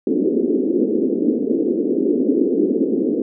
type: band-pass noise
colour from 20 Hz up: pink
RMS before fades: -18 dBFS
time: 0.07-3.22 s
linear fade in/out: 2 ms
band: 230 to 440 Hz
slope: 48 dB/octave
effects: none